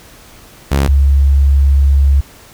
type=tone pair in turn; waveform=sawtooth / sine; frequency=69.3 / 69.3 Hz; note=C#2 / C#2; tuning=0 / 0 cents; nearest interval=unison; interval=0 cents; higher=neither; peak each=-6 dBFS; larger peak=neither; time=0.71-0.88 / 0.88-2.21 s; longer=second; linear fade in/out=10 ms; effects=pink hiss -40 dBFS RMS until 2.53 s